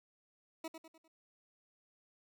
20% pulse tone with echo, 322.9 Hz, E4, 36 cents flat, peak -35 dBFS, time 0.64-0.68 s, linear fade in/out 5 ms, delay 100 ms, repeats 4, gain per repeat -7 dB, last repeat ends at 1.08 s, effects none

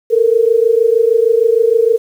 sine tone pair together, 444.9 / 471.4 Hz, A4 / A#4, +19 / +19 cents, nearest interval minor second, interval 100 cents, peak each -11 dBFS, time 0.1-1.98 s, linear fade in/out 20 ms, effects 7-bit

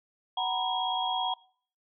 sine tone cluster, 749 / 935 / 993 / 3291 Hz, F#5 / A#5 / B5 / G#7, +21 / +5 / +9 / -16 cents, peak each -31 / -33 / -36 / -32 dBFS, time 0.37-1.34 s, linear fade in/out 5 ms, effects noise-tail reverb RT60 0.5 s tail -22 dB re dry

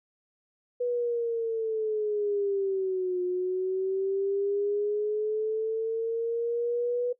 sine linear two-way sweep, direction down then up, 491.3 to 359.1 to 491.3 Hz, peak -25 dBFS, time 0.8-7.13 s, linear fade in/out 10 ms, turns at 3.22 s, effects noise-tail reverb RT60 0.1 s tail -18 dB re dry

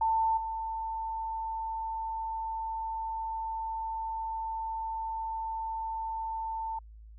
sine tone with level steps, 893 Hz, A5, 25 cents sharp, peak -24 / -32 dBFS, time 0.01-6.79 s, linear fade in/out 5 ms, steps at 0.37 s, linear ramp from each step 5 ms, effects added 54 Hz sine -47 dBFS peak until 7.18 s

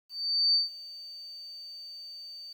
sine tone with ADSR envelope, 4584 Hz, D8, 43 cents flat, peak -20 dBFS, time 0.09-2.53 s, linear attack 450 ms, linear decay 150 ms, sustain -21 dB, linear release 6 ms, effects 10-bit

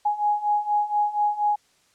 sine beating tone pair, 830 / 834.2 Hz, G#5 / G#5, -1 / +7 cents, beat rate 4.2 Hz, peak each -25 / -22 dBFS, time 0.05-1.56 s, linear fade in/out 10 ms, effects white hiss -62 dBFS RMS until 1.94 s + low-pass 8000 Hz 12 dB/octave

